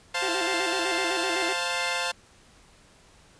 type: chord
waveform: 10% pulse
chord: F major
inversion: second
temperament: equal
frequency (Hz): 523.3 / 698.5 / 880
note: C5 / F5 / A5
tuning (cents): 0 / 0 / 0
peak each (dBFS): -22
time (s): 0.14-2.12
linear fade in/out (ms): 10
type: tone with vibrato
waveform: 30% pulse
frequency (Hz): 357.5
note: F4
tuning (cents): +41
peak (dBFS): -27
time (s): 0.22-1.53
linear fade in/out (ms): 5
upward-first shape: square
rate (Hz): 7.9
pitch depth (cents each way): 110
effects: pink hiss -56 dBFS RMS until 3.39 s + resampled to 22050 Hz